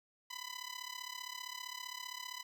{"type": "tone with amplitude modulation", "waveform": "10% pulse", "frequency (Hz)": 1000, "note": "B5", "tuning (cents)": 21, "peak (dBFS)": -31, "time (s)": [0.3, 2.43], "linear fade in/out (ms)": 10, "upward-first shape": "sine", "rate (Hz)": 35.3, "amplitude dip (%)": 85, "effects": []}